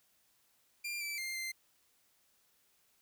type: tone with pitch steps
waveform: sawtooth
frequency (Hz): 2388 / 2323 / 2106 / 2085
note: D7 / D7 / C7 / C7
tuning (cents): +28 / -20 / +11 / -7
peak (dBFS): -34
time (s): 0.84-1.52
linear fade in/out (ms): 10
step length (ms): 170
effects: white hiss -72 dBFS RMS until 3.01 s